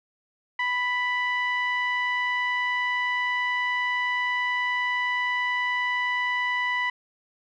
sawtooth tone with low-pass filter, 989 Hz, B5, 2 cents sharp, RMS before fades -26 dBFS, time 0.59-6.9 s, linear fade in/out 5 ms, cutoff 2300 Hz, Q 9.7, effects none

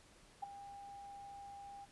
sine tone with ADSR envelope, 801 Hz, G5, 37 cents sharp, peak -36 dBFS, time 0.42-1.86 s, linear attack 14 ms, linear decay 10 ms, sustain -13 dB, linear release 25 ms, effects pink hiss -64 dBFS RMS until 1.91 s + resampled to 24000 Hz

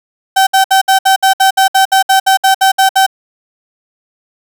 35% pulse tone bursts, 770 Hz, G5, 31 cents flat, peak -4 dBFS, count 16, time 0.36-3.065 s, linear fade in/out 10 ms, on 110 ms, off 63 ms, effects none

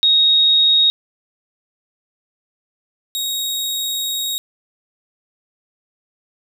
sine / sawtooth tone pair in turn, 3755 / 3771 Hz, A#7 / A#7, +12 / +19 cents, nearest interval unison, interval 7 cents, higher second, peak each -10 / -17 dBFS, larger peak first, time 0.03-0.9 / 3.15-4.38 s, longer second, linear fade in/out 0 ms, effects none

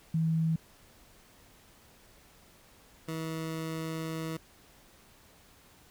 sine / 20% pulse tone pair in turn, 161.7 / 160.94 Hz, E3 / E3, -33 / -41 cents, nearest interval unison, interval 8 cents, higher first, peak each -25 / -29 dBFS, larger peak first, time 0.14-0.56 / 3.08-4.37 s, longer second, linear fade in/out 5 ms, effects pink hiss -59 dBFS RMS until 5.9 s

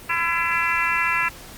harmonic tone, 336.8 Hz, E4, 37 cents sharp, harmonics 3 / 4 / 5 / 6 / 7 / 8, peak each -26 / -26 / -26 / -26 / -26 / -26 dBFS, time 0.09-1.29 s, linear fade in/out 10 ms, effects pink hiss -41 dBFS RMS until 1.57 s + Opus 32 kbps

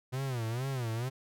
45% pulse tone with vibrato, 123.47 Hz, B2, in tune, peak -32 dBFS, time 0.12-1.1 s, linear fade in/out 20 ms, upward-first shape sine, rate 2.2 Hz, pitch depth 180 cents each way, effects none

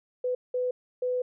sine tone bursts at uneven times, 500 Hz, B4, 21 cents sharp, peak -25 dBFS, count 3, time 0.24-0.35 / 0.54-0.71 / 1.02-1.22 s, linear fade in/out 5 ms, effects none

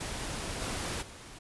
pink noise with level steps, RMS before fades -37 / -35 / -48 dBFS, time 0-1.39 s, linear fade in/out 10 ms, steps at 0.6 / 1.01 s, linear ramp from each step 20 ms, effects resampled to 24000 Hz

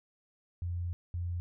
sine tone bursts at uneven times, 87.3 Hz, F2, in tune, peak -32 dBFS, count 2, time 0.62-0.93 / 1.14-1.4 s, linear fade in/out 0 ms, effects none

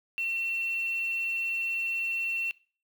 sine tone with quantisation, 2708 Hz, E7, 46 cents sharp, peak -28 dBFS, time 0.18-2.51 s, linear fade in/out 0 ms, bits 8, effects noise-tail reverb RT60 0.4 s tail -21 dB re dry

